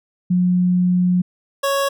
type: tone pair in turn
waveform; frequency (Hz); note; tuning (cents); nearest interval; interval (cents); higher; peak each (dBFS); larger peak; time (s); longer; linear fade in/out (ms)
sine / 25% pulse; 180 / 554.2; F#3 / C#5; -47 / -1; octave + perfect fifth; 1946; second; -13; neither; 0.3-1.22 / 1.63-1.89; first; 10
effects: none